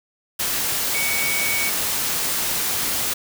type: tone in noise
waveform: sine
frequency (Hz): 2245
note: C#7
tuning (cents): +21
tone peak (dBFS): -23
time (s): 0.94-1.7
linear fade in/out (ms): 10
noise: white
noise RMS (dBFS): -23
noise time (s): 0.39-3.14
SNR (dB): -3
effects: none